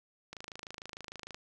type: click train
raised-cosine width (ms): 0.2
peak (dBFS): -26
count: 28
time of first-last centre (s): 0.33-1.345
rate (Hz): 26.6
effects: none